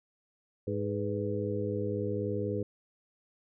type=harmonic tone with a mistuned harmonic; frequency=103.83 Hz; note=G#2; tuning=in tune; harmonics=1 / 2 / 3 / 4 / 5; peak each=-35 / -38 / -38 / -35 / -36 dBFS; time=0.67-2.63 s; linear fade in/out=5 ms; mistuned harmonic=5; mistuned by=-79 cents; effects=none